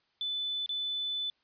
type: tone with dropouts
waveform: sine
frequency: 3500 Hz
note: A7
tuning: 10 cents flat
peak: -31 dBFS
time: 0.21-1.3 s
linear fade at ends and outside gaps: 1 ms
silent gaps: 0.661-0.692 s
effects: white hiss -73 dBFS RMS until 1.43 s + resampled to 11025 Hz